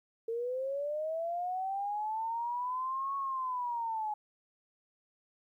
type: linear two-way sweep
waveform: sine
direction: up then down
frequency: 450 to 1108.7 to 837 Hz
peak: -32 dBFS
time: 0.28-4.14 s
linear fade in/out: 5 ms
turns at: 3.16 s
effects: 12-bit